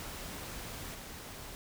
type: noise with level steps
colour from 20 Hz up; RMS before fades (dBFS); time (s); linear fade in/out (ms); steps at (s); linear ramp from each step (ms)
pink; -43 / -46; 0-1.55; 0; 0.94; 5
effects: none